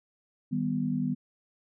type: chord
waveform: sine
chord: Eb augmented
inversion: none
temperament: equal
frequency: 155.56 / 196 / 246.9 Hz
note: Eb3 / G3 / B3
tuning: 0 / 0 / 0 cents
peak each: -32 / -32 / -29 dBFS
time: 0.51-1.15 s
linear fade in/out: 20 ms
effects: none